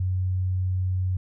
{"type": "tone", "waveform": "sine", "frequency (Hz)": 92.5, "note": "F#2", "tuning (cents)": 0, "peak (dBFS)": -22, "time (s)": [0, 1.17], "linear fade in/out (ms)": 5, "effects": []}